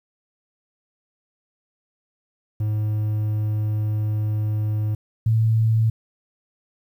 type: tone pair in turn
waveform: triangle / sine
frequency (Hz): 106.8 / 111.75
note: G#2 / A2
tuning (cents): +49 / +27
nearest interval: minor second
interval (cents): 78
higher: second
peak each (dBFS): -18 / -15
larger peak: second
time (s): 2.6-4.95 / 5.26-5.9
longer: first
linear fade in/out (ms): 5
effects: 9-bit